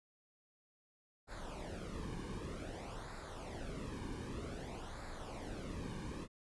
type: noise with flanger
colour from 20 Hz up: brown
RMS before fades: -45 dBFS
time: 1.27-6.28 s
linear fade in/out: 50 ms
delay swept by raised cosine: 0.33 to 1.53 ms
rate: 0.53 Hz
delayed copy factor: -0.7
effects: resampled to 24000 Hz